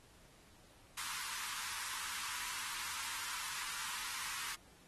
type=high-pass noise; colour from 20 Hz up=pink; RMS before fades=-43 dBFS; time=0.97-4.55 s; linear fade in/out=5 ms; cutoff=900 Hz; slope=96 dB/octave; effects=pink hiss -64 dBFS RMS until 4.87 s + AAC 32 kbps